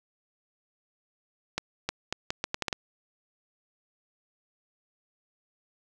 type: accelerating click train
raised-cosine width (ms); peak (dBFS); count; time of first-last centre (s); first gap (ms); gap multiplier
0.2; -11; 9; 1.58-2.728; 310; 0.76
effects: none